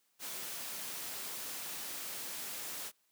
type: noise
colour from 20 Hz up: white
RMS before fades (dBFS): -42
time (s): 0.19-2.92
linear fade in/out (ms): 50
effects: white hiss -75 dBFS RMS until 3.11 s + high-pass 150 Hz 12 dB/octave